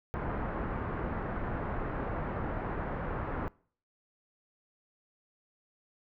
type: low-pass noise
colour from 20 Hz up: pink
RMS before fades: -35 dBFS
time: 0.14-3.48 s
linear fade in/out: 0 ms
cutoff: 1600 Hz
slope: 24 dB/octave
effects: noise-tail reverb RT60 0.5 s tail -24 dB re dry